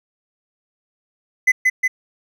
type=tone with echo; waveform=triangle; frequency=2025 Hz; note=B6; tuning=43 cents sharp; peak=-8 dBFS; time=1.47-1.52 s; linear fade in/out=10 ms; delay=180 ms; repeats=2; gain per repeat=-2 dB; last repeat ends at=1.88 s; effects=none

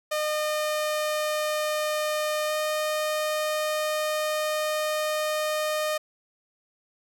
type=tone with pitch glide; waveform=sawtooth; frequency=609 to 613.2 Hz; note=D#5 to D#5; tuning=-37 to -25 cents; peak=-21 dBFS; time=0.11-5.98 s; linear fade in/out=10 ms; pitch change=+12 cents; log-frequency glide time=2.47-2.52 s; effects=none

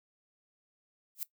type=noise with exponential growth; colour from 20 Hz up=violet; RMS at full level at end=-31 dBFS; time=1.15-1.23 s; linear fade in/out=0 ms; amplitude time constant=17 ms; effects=noise-tail reverb RT60 0.1 s tail -18 dB re dry

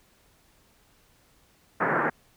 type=band-pass noise; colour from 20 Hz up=white; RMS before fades=-25 dBFS; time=1.8-2.1 s; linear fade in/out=10 ms; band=140 to 1800 Hz; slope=48 dB/octave; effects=pink hiss -62 dBFS RMS until 2.36 s

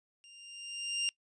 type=tone with level ramp; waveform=sawtooth; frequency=2794 Hz; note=F7; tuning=in tune; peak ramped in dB=-51 to -25 dBFS; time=0.24-1.09 s; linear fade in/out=0 ms; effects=noise-tail reverb RT60 0.1 s tail -24 dB re dry + resampled to 22050 Hz

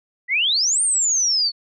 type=exponential two-way sweep; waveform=sine; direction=up then down; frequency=1917 to 9090 to 4370 Hz; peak=-16 dBFS; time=0.28-1.52 s; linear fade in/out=50 ms; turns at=0.82 s; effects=none

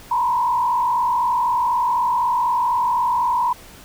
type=tone with frequency modulation; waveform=sine; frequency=970 Hz; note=B5; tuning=31 cents flat; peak=-16 dBFS; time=0.11-3.53 s; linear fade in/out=5 ms; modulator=44 Hz; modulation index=1.2; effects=pink hiss -43 dBFS RMS until 3.84 s

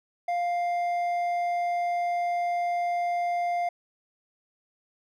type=tone with hard clipping; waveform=sine; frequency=700 Hz; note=F5; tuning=4 cents sharp; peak=-26 dBFS; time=0.28-3.69 s; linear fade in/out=5 ms; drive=5 dB; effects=none

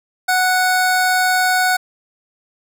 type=tone pair together; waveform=square; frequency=739.2 / 1477 Hz; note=F#5 / F#6; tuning=-2 / -3 cents; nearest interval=octave; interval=1199 cents; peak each=-17 dBFS; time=0.28-1.77 s; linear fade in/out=10 ms; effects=none

